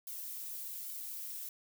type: noise with flanger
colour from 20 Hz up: violet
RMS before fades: -43 dBFS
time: 0.07-1.49 s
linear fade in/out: 2 ms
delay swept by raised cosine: 1.3 to 3.4 ms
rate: 1.2 Hz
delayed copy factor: +1
effects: none